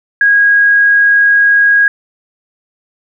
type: tone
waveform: sine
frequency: 1643 Hz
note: G#6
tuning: 19 cents flat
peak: -5 dBFS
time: 0.21-1.88 s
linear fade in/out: 2 ms
effects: none